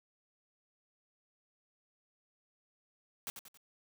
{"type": "noise with echo", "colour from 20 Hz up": "white", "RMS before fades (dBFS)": -40, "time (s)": [3.27, 3.3], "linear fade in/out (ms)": 0, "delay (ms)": 91, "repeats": 3, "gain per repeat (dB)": -7, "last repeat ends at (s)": 3.573, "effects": []}